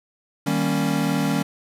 square chord, Eb dominant seventh, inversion none, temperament equal with one note detuned, 155.56 / 195.32 / 233.1 / 277.2 Hz, Eb3 / G3 / Bb3 / Db4, 0 / -6 / 0 / 0 cents, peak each -26 / -26 / -28 / -25 dBFS, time 0.46-1.43 s, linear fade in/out 10 ms, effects resampled to 32000 Hz + 8-bit

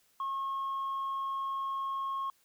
sine tone, 1085 Hz, C#6, 37 cents flat, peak -30 dBFS, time 0.2-2.3 s, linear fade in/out 2 ms, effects tanh soft clip ceiling -30 dBFS + white hiss -69 dBFS RMS until 2.44 s

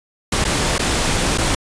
pink noise with dropouts, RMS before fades -18 dBFS, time 0.32-1.55 s, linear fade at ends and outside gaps 5 ms, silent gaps 0.443-0.449 / 0.782-0.792 / 1.377-1.382 s, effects resampled to 22050 Hz

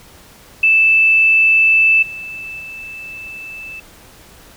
sine tone with level steps, 2637 Hz, E7, in tune, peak -8 / -26 / -28 dBFS, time 0.63-3.8 s, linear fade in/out 5 ms, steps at 2.02 / 2.59 s, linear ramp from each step 10 ms, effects pink hiss -43 dBFS RMS until 4.56 s

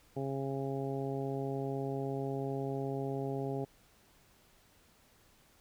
harmonic tone, 136.2 Hz, C#3, 30 cents flat, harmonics 1 / 2 / 3 / 4 / 5 / 6, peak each -38 / -40 / -38 / -45 / -44 / -47 dBFS, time 0.16-3.65 s, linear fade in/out 10 ms, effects pink hiss -65 dBFS RMS until 5.6 s

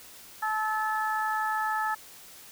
harmonic tone, 433.2 Hz, A4, 27 cents flat, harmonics 2 / 3 / 4, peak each -29 / -31 / -32 dBFS, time 0.42-1.95 s, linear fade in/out 10 ms, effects white hiss -49 dBFS RMS until 2.51 s

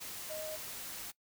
sine tone in noise, 622.3 Hz, D#5, in tune, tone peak -40 dBFS, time 0.29-0.57 s, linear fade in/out 20 ms, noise white, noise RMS -44 dBFS, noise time 0-1.12 s, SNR +1 dB, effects noise-tail reverb RT60 0.1 s tail -21 dB re dry

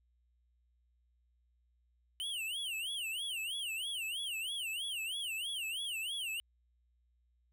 square tone with vibrato, 2960 Hz, F#7, in tune, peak -37 dBFS, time 2.2-6.4 s, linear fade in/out 0 ms, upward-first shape sine, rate 3.1 Hz, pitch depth 230 cents each way, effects added 60 Hz sine -70 dBFS peak until 7.52 s

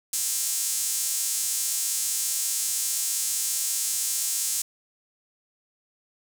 sawtooth tone with high-pass filter, 264.8 Hz, C4, 21 cents sharp, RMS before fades -27 dBFS, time 0.13-4.62 s, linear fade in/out 5 ms, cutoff 7600 Hz, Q 1.6, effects none

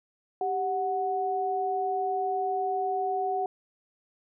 sine tone pair together, 392 / 740 Hz, G4 / F#5, 0 / 0 cents, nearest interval major seventh, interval 1100 cents, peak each -31 / -27 dBFS, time 0.41-3.46 s, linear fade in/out 2 ms, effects none

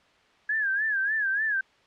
sine tone with vibrato, 1661.2 Hz, G#6, in tune, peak -23 dBFS, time 0.49-1.61 s, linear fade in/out 5 ms, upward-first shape sine, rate 3.4 Hz, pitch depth 120 cents each way, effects white hiss -60 dBFS RMS until 1.86 s + low-pass 3000 Hz 12 dB/octave

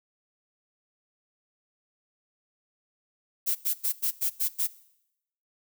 violet noise bursts, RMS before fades -26 dBFS, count 7, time 3.46-4.675 s, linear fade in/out 20 ms, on 93 ms, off 94 ms, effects noise-tail reverb RT60 0.8 s tail -19 dB re dry

